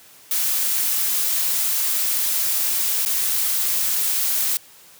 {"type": "noise with dropouts", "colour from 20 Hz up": "blue", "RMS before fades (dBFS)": -21, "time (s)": [0.31, 4.57], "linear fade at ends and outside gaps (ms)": 1, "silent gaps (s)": [3.051, 3.06], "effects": ["white hiss -48 dBFS RMS until 4.99 s", "high-pass 80 Hz 12 dB/octave"]}